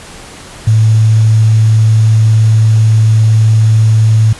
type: tone with quantisation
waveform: sine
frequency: 110 Hz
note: A2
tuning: in tune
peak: -4 dBFS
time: 0.67-4.33 s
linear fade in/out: 5 ms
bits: 5
effects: pink hiss -31 dBFS RMS until 4.39 s + resampled to 24000 Hz